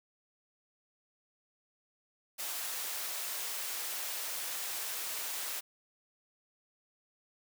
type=high-pass noise; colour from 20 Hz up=white; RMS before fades=-38 dBFS; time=2.38-5.61 s; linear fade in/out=20 ms; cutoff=510 Hz; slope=12 dB/octave; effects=none